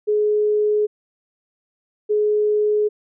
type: tone pair in turn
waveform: sine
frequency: 421.3 / 421.3 Hz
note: G#4 / G#4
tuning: +25 / +25 cents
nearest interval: unison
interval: 0 cents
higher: neither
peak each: -15 dBFS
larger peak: neither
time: 0.07-0.87 / 2.09-2.89 s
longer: neither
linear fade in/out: 20 ms
effects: none